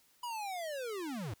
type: linear sweep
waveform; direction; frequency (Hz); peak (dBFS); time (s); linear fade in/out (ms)
square; down; 987.8 to 88.6; -38; 0.23-1.34; 5
effects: white hiss -68 dBFS RMS until 1.4 s